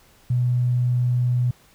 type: tone with tanh clipping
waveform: triangle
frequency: 123.47 Hz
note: B2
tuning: in tune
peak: -17 dBFS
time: 0.3-1.51 s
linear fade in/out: 5 ms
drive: 3 dB
effects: pink hiss -55 dBFS RMS until 1.74 s